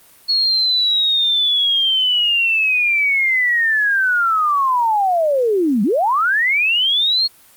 sine linear two-way sweep, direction down then up, 4348 to 189.1 to 4348 Hz, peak -13 dBFS, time 0.28-7.28 s, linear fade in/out 20 ms, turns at 5.83 s, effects white hiss -48 dBFS RMS until 7.56 s + Opus 32 kbps

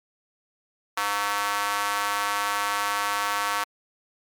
square tone with high-pass filter, 102 Hz, G#2, 31 cents flat, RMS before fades -26 dBFS, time 0.97-3.64 s, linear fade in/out 5 ms, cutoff 1100 Hz, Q 2.2, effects MP3 96 kbps

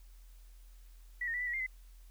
sine tone with pitch steps, 1952 / 1844 / 1961 / 1986 / 1922 / 2106 / 2036 Hz, B6 / A#6 / B6 / B6 / B6 / C7 / C7, -21 / -19 / -13 / +9 / -48 / +11 / -48 cents, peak -33 dBFS, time 1.21-1.665 s, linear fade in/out 5 ms, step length 65 ms, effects added 42 Hz sine -52 dBFS peak until 2.1 s + white hiss -68 dBFS RMS until 2.1 s

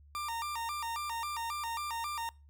40% pulse tone with vibrato, 1046.5 Hz, C6, in tune, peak -34 dBFS, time 0.15-2.29 s, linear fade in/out 0 ms, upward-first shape square, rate 3.7 Hz, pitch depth 220 cents each way, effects noise-tail reverb RT60 0.3 s tail -23 dB re dry + added 72 Hz sine -55 dBFS peak until 2.49 s

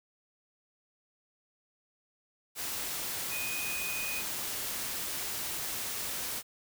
sine tone in noise, 2489 Hz, D#7, in tune, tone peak -36 dBFS, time 3.29-4.24 s, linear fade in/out 50 ms, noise white, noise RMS -36 dBFS, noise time 2.55-6.43 s, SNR -3 dB, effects none

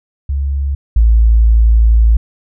sine tone pair in turn, 69.3 / 55.92 Hz, C#2 / A1, 0 / +29 cents, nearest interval major third, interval 371 cents, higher first, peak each -13 / -5 dBFS, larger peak second, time 0.29-0.75 / 0.96-2.17 s, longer second, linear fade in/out 5 ms, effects none

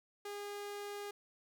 sawtooth tone, 408.4 Hz, G#4, 29 cents flat, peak -38 dBFS, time 0.25-1.11 s, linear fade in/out 5 ms, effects none

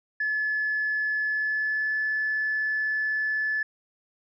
sine tone with pitch glide, 1720 to 1732 Hz, A6 to A6, -40 to -28 cents, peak -23 dBFS, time 0.2-3.63 s, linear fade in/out 5 ms, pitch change +12 cents, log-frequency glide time 1.24-1.96 s, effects tanh soft clip ceiling -19 dBFS

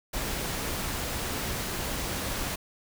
pink noise, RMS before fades -32 dBFS, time 0.13-2.56 s, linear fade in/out 10 ms, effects none

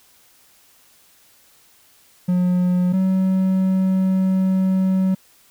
triangle tone pair in turn, 180 / 188.61 Hz, F#3 / F#3, -47 / +33 cents, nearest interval minor second, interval 80 cents, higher second, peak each -13 dBFS, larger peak neither, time 2.28-2.93 / 2.93-5.15 s, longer second, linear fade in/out 10 ms, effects white hiss -54 dBFS RMS until 5.5 s

